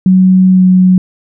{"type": "tone with pitch glide", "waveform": "sine", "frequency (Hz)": [186.3, 184.48], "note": ["F#3", "F#3"], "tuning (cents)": [12, -5], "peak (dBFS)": -3, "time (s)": [0.06, 0.98], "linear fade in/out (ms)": 2, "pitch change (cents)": -17, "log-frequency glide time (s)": [0.51, 0.64], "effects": []}